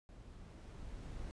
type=noise with level ramp; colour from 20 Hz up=brown; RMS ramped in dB=-55 to -45 dBFS; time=0.09-1.31 s; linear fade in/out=0 ms; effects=resampled to 22050 Hz